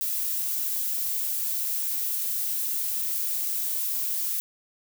violet noise, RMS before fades -28 dBFS, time 0.01-4.4 s, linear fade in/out 0 ms, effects none

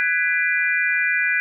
sine chord, G# half-diminished seventh, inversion third, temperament just, 1495.1 / 1661.2 / 1993.5 / 2392 Hz, F#6 / G#6 / B6 / D7, +18 / 0 / +16 / +31 cents, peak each -23 dBFS, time 0-1.4 s, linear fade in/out 0 ms, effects none

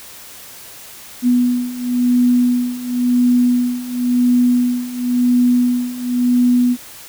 sine beating tone pair, 245.2 / 246.15 Hz, B3 / B3, -12 / -6 cents, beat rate 0.95 Hz, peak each -17 / -14 dBFS, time 1.22-6.77 s, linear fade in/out 50 ms, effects white hiss -37 dBFS RMS until 7.08 s

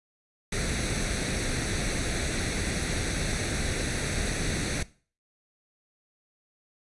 pink noise with comb filter, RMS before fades -29 dBFS, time 0.52-4.83 s, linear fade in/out 5 ms, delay 0.49 ms, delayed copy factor +0.65, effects noise-tail reverb RT60 0.4 s tail -19 dB re dry + resampled to 24000 Hz

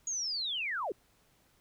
sine linear sweep, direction down, 6760 to 329.6 Hz, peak -32 dBFS, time 0.07-0.92 s, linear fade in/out 2 ms, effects pink hiss -68 dBFS RMS until 1.6 s

